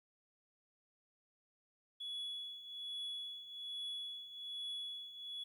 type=tone with tremolo; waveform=sine; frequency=3389 Hz; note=G#7; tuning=34 cents sharp; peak=-37 dBFS; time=2-5.44 s; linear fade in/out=10 ms; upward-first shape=triangle; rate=1.2 Hz; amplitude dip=80%; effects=tanh soft clip ceiling -39 dBFS + 12-bit